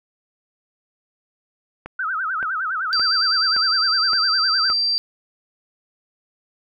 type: click train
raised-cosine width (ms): 0.5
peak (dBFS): -17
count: 6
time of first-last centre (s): 1.86-4.701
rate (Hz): 1.76
type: tone with vibrato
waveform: sine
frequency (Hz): 1403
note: F6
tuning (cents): +8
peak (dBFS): -21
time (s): 1.99-4.73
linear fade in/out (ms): 5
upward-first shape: sine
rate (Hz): 9.8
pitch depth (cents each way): 200
type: tone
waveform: sine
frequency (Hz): 4699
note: D8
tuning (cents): 0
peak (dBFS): -17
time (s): 2.93-4.98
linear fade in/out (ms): 0
effects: none